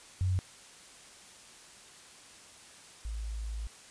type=tone pair in turn; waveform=sine; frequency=92.5 / 54.79 Hz; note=F#2 / A1; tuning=0 / -7 cents; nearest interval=major sixth; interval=907 cents; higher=first; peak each=-26 / -34 dBFS; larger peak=first; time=0.21-0.39 / 3.05-3.67 s; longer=second; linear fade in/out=0 ms; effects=white hiss -53 dBFS RMS until 3.9 s + resampled to 22050 Hz